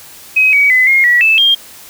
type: tone with pitch steps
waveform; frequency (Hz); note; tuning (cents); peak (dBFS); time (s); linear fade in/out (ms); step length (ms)
sine; 2533 / 2265 / 2020 / 2140 / 1934 / 2629 / 3209; D#7 / C#7 / B6 / C7 / B6 / E7 / G7; +30 / +37 / +39 / +38 / -37 / -5 / +40; -6; 0.36-1.55; 10; 170
effects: white hiss -36 dBFS RMS until 1.89 s